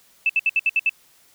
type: tone bursts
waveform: sine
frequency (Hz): 2637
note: E7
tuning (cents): 0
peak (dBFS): -15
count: 7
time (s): 0.26-0.894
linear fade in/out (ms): 2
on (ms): 34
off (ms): 66
effects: white hiss -56 dBFS RMS until 1.34 s